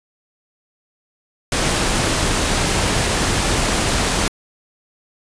pink noise, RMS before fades -18 dBFS, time 1.52-4.28 s, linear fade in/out 2 ms, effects resampled to 22050 Hz

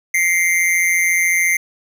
square tone with amplitude modulation, 2093 Hz, C7, in tune, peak -11 dBFS, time 0.14-1.57 s, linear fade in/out 5 ms, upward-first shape sine, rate 174 Hz, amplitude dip 70%, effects none

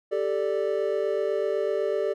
triangle chord, G suspended second, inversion none, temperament equal, 392 / 440 / 587.3 Hz, G4 / A4 / D5, 0 / 0 / 0 cents, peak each -26 dBFS, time 0.11-2.14 s, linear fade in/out 20 ms, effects none

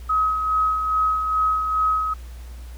sine tone with tremolo, 1272 Hz, D#6, 38 cents sharp, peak -16 dBFS, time 0.09-2.14 s, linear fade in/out 10 ms, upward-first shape sine, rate 2.4 Hz, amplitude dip 45%, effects added 60 Hz sine -34 dBFS peak until 2.77 s + pink hiss -50 dBFS RMS until 2.77 s

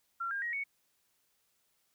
sine tone with pitch steps, 1368 / 1608.1 / 1890.5 / 2222 Hz, F6 / G6 / A#6 / C#7, -36 / +44 / +24 / +4 cents, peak -33 dBFS, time 0.2-0.64 s, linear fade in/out 10 ms, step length 110 ms, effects white hiss -75 dBFS RMS until 1.94 s

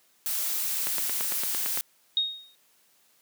blue noise, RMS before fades -29 dBFS, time 0.26-1.81 s, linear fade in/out 0 ms
click train, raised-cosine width 0.3 ms, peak -16 dBFS, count 9, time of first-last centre 0.87-1.774 s, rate 8.85 Hz
sine tone with exponential decay, 3733 Hz, A#7, 2 cents sharp, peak -19 dBFS, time 2.17-2.55 s, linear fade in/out 1 ms, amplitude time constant 81 ms
effects white hiss -64 dBFS RMS until 3.21 s + high-pass 150 Hz 12 dB/octave

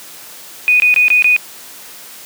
sine tone bursts, 2479 Hz, D#7, 7 cents flat, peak -7 dBFS, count 5, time 0.68-1.364 s, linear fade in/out 0 ms, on 120 ms, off 21 ms, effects white hiss -35 dBFS RMS until 2.25 s + high-pass 150 Hz 12 dB/octave

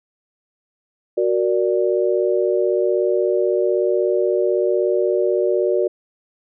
sine chord, Gb augmented, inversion none, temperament equal, 370 / 466.2 / 587.3 Hz, Gb4 / Bb4 / D5, 0 / 0 / 0 cents, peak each -18 / -21 / -21 dBFS, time 1.17-5.88 s, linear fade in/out 10 ms, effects none

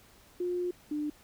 sine tone pair in turn, 356.2 / 298.3 Hz, F4 / D4, +34 / +27 cents, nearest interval minor third, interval 307 cents, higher first, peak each -29 / -30 dBFS, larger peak first, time 0.4-0.71 / 0.91-1.1 s, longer first, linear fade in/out 5 ms, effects pink hiss -59 dBFS RMS until 1.23 s

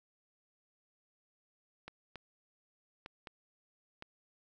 clicks, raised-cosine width 0.3 ms, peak -29 dBFS, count 5, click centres 1.88 / 2.157 / 3.061 / 3.272 / 4.024 s, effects none

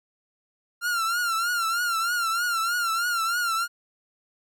45% pulse tone with vibrato, 1384 Hz, F6, 16 cents flat, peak -23 dBFS, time 0.81-3.68 s, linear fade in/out 50 ms, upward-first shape triangle, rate 3.2 Hz, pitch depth 100 cents each way, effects none

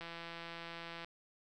click train, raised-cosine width 0.3 ms, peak -30 dBFS, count 175, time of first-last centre 0.01-1.046 s, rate 168 Hz, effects none

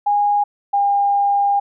sine tone pair in turn, 821 / 805.5 Hz, G#5 / G5, -20 / +47 cents, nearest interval unison, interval 33 cents, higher first, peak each -13 dBFS, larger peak neither, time 0.06-0.44 / 0.73-1.6 s, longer second, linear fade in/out 10 ms, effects none

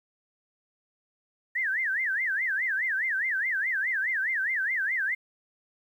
sine tone with vibrato, 1797 Hz, A6, 36 cents sharp, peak -25 dBFS, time 1.55-5.15 s, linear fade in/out 10 ms, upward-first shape sine, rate 4.8 Hz, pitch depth 280 cents each way, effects 10-bit

